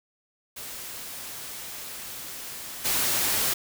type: noise with level steps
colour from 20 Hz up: white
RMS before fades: -38 / -25 dBFS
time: 0.56-3.54 s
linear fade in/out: 10 ms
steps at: 2.84 s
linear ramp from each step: 20 ms
effects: none